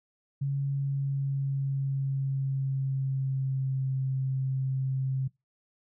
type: tone with pitch glide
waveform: sine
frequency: 138.9 to 132.7 Hz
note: C#3 to C3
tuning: +4 to +25 cents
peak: -26 dBFS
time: 0.41-5.28 s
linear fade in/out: 10 ms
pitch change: -79 cents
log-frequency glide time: 0.66-3.95 s
effects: noise-tail reverb RT60 0.2 s tail -22 dB re dry